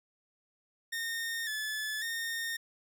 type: tone with vibrato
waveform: sawtooth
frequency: 1781 Hz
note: A6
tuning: 21 cents sharp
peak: -30 dBFS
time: 0.92-2.57 s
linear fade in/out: 10 ms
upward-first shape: square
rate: 0.91 Hz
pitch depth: 52 cents each way
effects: none

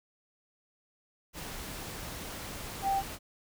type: tone in noise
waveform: sine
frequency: 784 Hz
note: G5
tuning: in tune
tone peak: -26 dBFS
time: 2.82-3.03 s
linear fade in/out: 50 ms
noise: pink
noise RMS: -41 dBFS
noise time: 1.33-3.19 s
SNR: +12 dB
effects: none

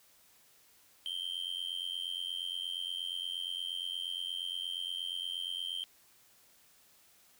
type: tone with amplitude modulation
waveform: triangle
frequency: 3136 Hz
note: G7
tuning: in tune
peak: -30 dBFS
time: 1.06-5.84 s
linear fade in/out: 0 ms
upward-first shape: sine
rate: 88.5 Hz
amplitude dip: 95%
effects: white hiss -64 dBFS RMS until 7.39 s

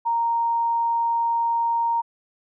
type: tone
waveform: sine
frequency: 930 Hz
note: A#5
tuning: 4 cents flat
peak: -19 dBFS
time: 0.05-2.02 s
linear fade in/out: 20 ms
effects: none

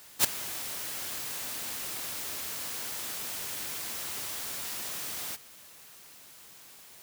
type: noise with ADSR envelope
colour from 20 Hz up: white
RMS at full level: -19 dBFS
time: 0.19-5.37 s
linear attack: 54 ms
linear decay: 6 ms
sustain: -18 dB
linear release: 27 ms
effects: white hiss -52 dBFS RMS until 7.02 s + high-pass 60 Hz 12 dB/octave

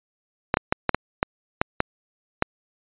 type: clicks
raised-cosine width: 0.5 ms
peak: -3 dBFS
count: 9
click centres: 0.541 / 0.571 / 0.725 / 0.893 / 0.946 / 1.229 / 1.615 / 1.804 / 2.424 s
effects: resampled to 8000 Hz

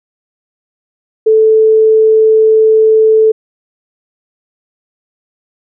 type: tone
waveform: sine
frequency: 438.6 Hz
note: A4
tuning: 6 cents flat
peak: -4 dBFS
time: 1.26-3.32 s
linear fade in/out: 10 ms
effects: none

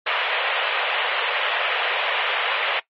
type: band-pass noise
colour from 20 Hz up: white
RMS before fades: -23 dBFS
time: 0.06-2.8 s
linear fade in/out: 10 ms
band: 460 to 3200 Hz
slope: 48 dB/octave
effects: noise-tail reverb RT60 0.1 s tail -18 dB re dry + MP3 32 kbps

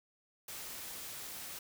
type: noise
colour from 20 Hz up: white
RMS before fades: -45 dBFS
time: 0.48-1.59 s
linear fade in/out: 5 ms
effects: none

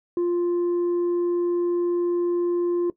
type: tone with tanh clipping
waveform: sine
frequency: 349.2 Hz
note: F4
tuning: in tune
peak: -20 dBFS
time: 0.17-2.9 s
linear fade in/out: 2 ms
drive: 1 dB
effects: noise-tail reverb RT60 0.1 s tail -17 dB re dry

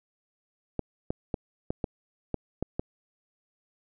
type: clicks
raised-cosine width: 2 ms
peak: -15 dBFS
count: 8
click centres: 0.793 / 1.105 / 1.342 / 1.705 / 1.842 / 2.343 / 2.626 / 2.795 s
effects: none

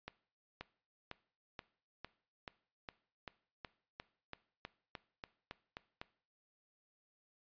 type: accelerating click train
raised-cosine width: 0.3 ms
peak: -28 dBFS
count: 17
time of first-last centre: 0.08-6.015 s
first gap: 530 ms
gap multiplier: 0.95
effects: noise-tail reverb RT60 0.5 s tail -19 dB re dry + resampled to 11025 Hz

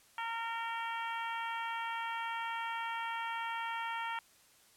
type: harmonic tone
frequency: 459.1 Hz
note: A#4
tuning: 26 cents flat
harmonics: 2 / 3 / 4 / 5 / 6 / 7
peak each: -38 / -42 / -44 / -46 / -48 / -49 dBFS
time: 0.18-4.19 s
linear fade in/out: 2 ms
effects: white hiss -64 dBFS RMS until 4.76 s + low-pass 12000 Hz 12 dB/octave

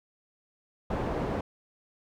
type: low-pass noise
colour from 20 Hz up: white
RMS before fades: -31 dBFS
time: 0.9-1.41 s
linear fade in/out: 5 ms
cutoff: 590 Hz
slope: 12 dB/octave
effects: none

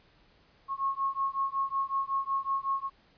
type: beating tone pair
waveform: sine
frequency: 1087 / 1092.4 Hz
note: C#6 / C#6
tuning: -34 / -26 cents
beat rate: 5.4 Hz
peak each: -31 dBFS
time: 0.68-2.9 s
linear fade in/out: 50 ms
effects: pink hiss -63 dBFS RMS until 3.17 s + resampled to 11025 Hz

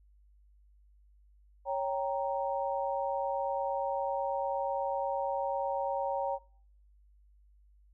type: chord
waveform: sine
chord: G diminished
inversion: second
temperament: equal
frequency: 554.4 / 784 / 932.3 Hz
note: Db5 / G5 / Bb5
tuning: 0 / 0 / 0 cents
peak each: -33 / -35 / -35 dBFS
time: 1.65-6.39 s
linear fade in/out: 50 ms
effects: noise-tail reverb RT60 0.6 s tail -24 dB re dry + added 50 Hz sine -59 dBFS peak until 7.93 s

